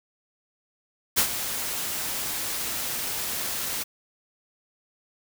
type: noise with ADSR envelope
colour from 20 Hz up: white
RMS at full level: -19 dBFS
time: 1.16-3.84 s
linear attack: 24 ms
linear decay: 82 ms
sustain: -11 dB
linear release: 17 ms
effects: none